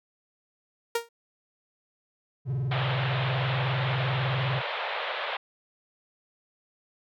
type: tone with exponential decay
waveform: sawtooth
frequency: 466.2 Hz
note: A#4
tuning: in tune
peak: -18 dBFS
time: 0.95-1.09 s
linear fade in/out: 5 ms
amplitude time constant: 29 ms
type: tone with vibrato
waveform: triangle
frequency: 130 Hz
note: C3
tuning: 11 cents flat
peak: -24 dBFS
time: 2.45-4.62 s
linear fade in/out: 50 ms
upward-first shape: square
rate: 20 Hz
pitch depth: 160 cents each way
type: band-pass noise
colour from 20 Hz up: pink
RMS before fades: -32 dBFS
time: 2.71-5.37 s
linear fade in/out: 5 ms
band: 490 to 3700 Hz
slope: 48 dB/octave
effects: none